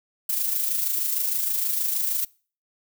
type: noise with amplitude modulation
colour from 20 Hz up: violet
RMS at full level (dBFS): -23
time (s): 0.29-2.25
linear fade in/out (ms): 5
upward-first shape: sine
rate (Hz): 26.4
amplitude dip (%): 45
effects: noise-tail reverb RT60 0.4 s tail -24 dB re dry